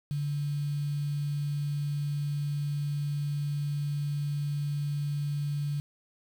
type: tone with quantisation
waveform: sine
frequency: 145 Hz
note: D3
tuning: 22 cents flat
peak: -28 dBFS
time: 0.11-5.8 s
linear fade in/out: 0 ms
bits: 8
effects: none